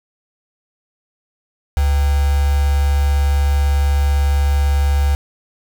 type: tone with quantisation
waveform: sine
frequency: 71 Hz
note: C#2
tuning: 42 cents sharp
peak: -12 dBFS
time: 1.77-5.15 s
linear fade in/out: 0 ms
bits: 4
effects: none